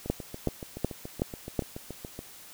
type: two click trains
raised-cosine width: 2 ms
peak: -24 / -12 dBFS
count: 16 / 5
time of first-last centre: 0.06-2.191 / 0.1-1.593 s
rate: 7.04 / 2.68 Hz
effects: white hiss -49 dBFS RMS until 2.53 s